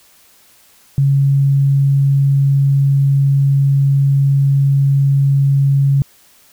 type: tone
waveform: sine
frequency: 138.59 Hz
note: C#3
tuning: in tune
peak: -9 dBFS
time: 0.98-6.02 s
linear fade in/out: 0 ms
effects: white hiss -49 dBFS RMS until 6.52 s